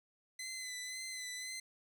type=tone with vibrato; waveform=15% pulse; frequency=2027 Hz; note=B6; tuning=45 cents sharp; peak=-35 dBFS; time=0.39-1.6 s; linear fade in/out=5 ms; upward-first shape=sine; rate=1.9 Hz; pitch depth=32 cents each way; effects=none